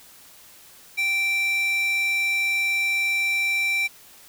square tone with high-pass filter, 782 Hz, G5, 4 cents flat, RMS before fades -23 dBFS, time 0.97-3.88 s, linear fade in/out 20 ms, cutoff 2500 Hz, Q 6.9, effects white hiss -49 dBFS RMS until 4.28 s

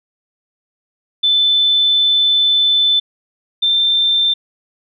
sine tone pair in turn, 3520 / 3571 Hz, A7 / A7, 0 / +25 cents, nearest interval unison, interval 25 cents, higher second, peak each -10 / -11 dBFS, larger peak first, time 1.23-3 / 3.62-4.34 s, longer first, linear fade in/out 10 ms, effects none

